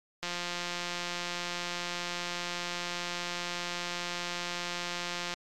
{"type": "click train", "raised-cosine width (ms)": 0.2, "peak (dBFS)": -17, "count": 895, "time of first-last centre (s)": [0.23, 5.339], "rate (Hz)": 175, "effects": ["MP3 96 kbps"]}